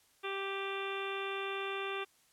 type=harmonic tone with a mistuned harmonic; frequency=391.6 Hz; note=G4; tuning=2 cents flat; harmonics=1 / 2 / 3 / 4 / 5 / 6 / 7 / 8 / 9; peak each=-39 / -46 / -42 / -46 / -49 / -45 / -45 / -53 / -47 dBFS; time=0.23-2.05 s; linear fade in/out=20 ms; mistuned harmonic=6; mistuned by=+21 cents; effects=white hiss -68 dBFS RMS until 2.32 s + low-pass 12000 Hz 12 dB/octave